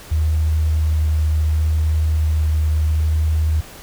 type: tone with vibrato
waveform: sine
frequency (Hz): 77.78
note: D#2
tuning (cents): 0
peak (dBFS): -14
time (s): 0.11-3.61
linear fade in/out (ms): 10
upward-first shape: sine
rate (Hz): 0.69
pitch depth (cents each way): 10
effects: pink hiss -39 dBFS RMS until 3.82 s